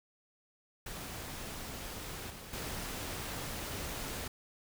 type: noise with level steps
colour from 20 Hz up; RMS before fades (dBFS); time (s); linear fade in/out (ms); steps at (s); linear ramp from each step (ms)
pink; -43 / -48 / -40; 0.86-4.28; 5; 2.3 / 2.53; 2
effects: none